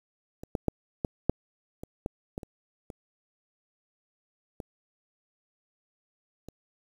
clicks, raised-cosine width 2 ms, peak -27 / -14 / -11 / -14 / -8 / -25 / -17 / -20 / -27 / -26 / -23 / -29 dBFS, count 12, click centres 0.435 / 0.552 / 0.683 / 1.048 / 1.296 / 1.835 / 2.061 / 2.379 / 2.432 / 2.902 / 4.602 / 6.486 s, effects 8-bit

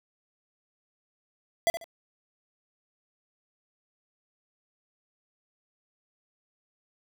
square tone with echo, 670 Hz, E5, 28 cents sharp, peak -21 dBFS, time 1.67-1.7 s, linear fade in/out 0 ms, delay 71 ms, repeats 2, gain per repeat -11 dB, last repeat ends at 1.842 s, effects 10-bit

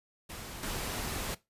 pink noise with level steps, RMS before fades -43 / -36 dBFS, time 0.29-1.35 s, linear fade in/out 10 ms, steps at 0.63 s, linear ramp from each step 2 ms, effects noise-tail reverb RT60 0.2 s tail -18 dB re dry + resampled to 32000 Hz

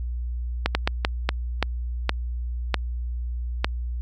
slowing click train, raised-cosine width 0.3 ms, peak -4 dBFS, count 9, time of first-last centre 0.66-3.645 s, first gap 90 ms, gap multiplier 1.39, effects added 60 Hz sine -26 dBFS peak until 4.01 s

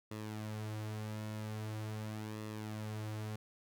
sawtooth tone with flanger, 107.7 Hz, A2, 37 cents flat, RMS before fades -42 dBFS, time 0.11-3.36 s, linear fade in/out 5 ms, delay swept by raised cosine 1.3 to 6.8 ms, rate 0.43 Hz, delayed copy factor -0.55, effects none

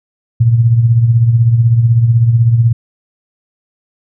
sine tone with tremolo, 116.5 Hz, A#2, 1 cent flat, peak -3 dBFS, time 0.4-2.73 s, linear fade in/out 10 ms, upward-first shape triangle, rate 16 Hz, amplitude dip 65%, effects none

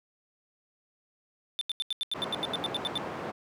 triangle tone bursts, 3549 Hz, A7, 14 cents sharp, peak -26 dBFS, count 14, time 1.59-2.977 s, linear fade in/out 0 ms, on 22 ms, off 83 ms
white band-pass noise, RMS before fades -37 dBFS, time 2.14-3.32 s, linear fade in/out 20 ms, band 140 to 910 Hz, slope 12 dB/octave
effects none

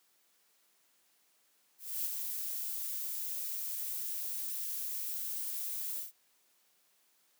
violet noise with ADSR envelope, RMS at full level -34 dBFS, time 1.78-6.12 s, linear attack 270 ms, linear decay 30 ms, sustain -4 dB, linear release 140 ms, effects white hiss -71 dBFS RMS until 7.39 s + high-pass 200 Hz 12 dB/octave

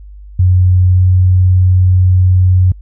sine tone with pitch glide, 91.3 to 91.88 Hz, F#2 to F#2, -23 to -12 cents, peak -5 dBFS, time 0.39-2.72 s, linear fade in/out 5 ms, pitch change +11 cents, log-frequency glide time 0.94-1 s, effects added 50 Hz sine -30 dBFS peak until 2.81 s

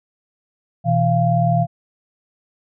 sine tone cluster, 123.5 / 163 / 691 Hz, B2 / E3 / F5, 0 / -19 / -19 cents, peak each -18 dBFS, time 0.84-1.67 s, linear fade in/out 50 ms, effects none

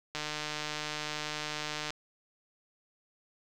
click train, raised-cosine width 0.2 ms, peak -18 dBFS, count 266, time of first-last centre 0.15-1.905 s, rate 151 Hz, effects none

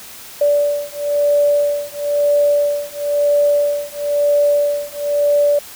sine beating tone pair, 580 / 581 Hz, D5 / D5, -22 / -19 cents, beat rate 1 Hz, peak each -16 dBFS, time 0.41-5.59 s, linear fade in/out 5 ms, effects white hiss -36 dBFS RMS until 5.75 s

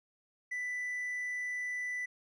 sine tone with hard clipping, 1985 Hz, B6, 8 cents sharp, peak -35 dBFS, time 0.51-2.06 s, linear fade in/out 10 ms, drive 2 dB, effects none

